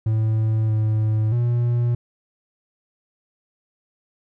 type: tone with pitch steps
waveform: triangle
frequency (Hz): 110 / 108.6 / 119.9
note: A2 / A2 / A#2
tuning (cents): 0 / -22 / +49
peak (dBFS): -15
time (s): 0.06-1.95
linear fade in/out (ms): 5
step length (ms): 630
effects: none